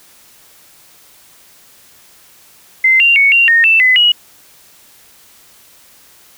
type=tone with pitch steps; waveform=sine; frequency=2072 / 2773 / 2221 / 2763 / 1845 / 2658 / 2019 / 2907 Hz; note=C7 / F7 / C#7 / F7 / A#6 / E7 / B6 / F#7; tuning=-17 / -13 / +3 / -19 / -18 / +14 / +38 / -31 cents; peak=-6 dBFS; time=2.84-4.12 s; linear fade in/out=5 ms; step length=160 ms; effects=white hiss -45 dBFS RMS until 6.37 s